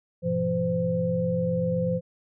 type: tone cluster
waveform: sine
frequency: 103.4 / 123.9 / 171.8 / 514 Hz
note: G#2 / B2 / F3 / C5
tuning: -7 / +6 / -28 / -31 cents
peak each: -34 / -34 / -26 / -26 dBFS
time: 0.22-2.01 s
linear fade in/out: 50 ms
effects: none